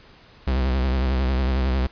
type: tone with vibrato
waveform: 45% pulse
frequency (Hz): 65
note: C2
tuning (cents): -11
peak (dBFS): -19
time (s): 0.47-1.87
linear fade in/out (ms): 5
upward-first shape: sine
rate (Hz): 11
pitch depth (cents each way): 70
effects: pink hiss -50 dBFS RMS until 1.91 s + resampled to 11025 Hz